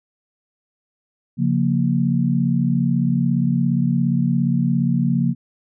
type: chord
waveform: sine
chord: Bb minor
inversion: first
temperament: equal with one note detuned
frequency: 138.59 / 176.03 / 233.1 Hz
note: Db3 / F3 / Bb3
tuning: 0 / +14 / 0 cents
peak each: -20 dBFS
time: 1.37-5.35 s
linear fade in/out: 50 ms
effects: none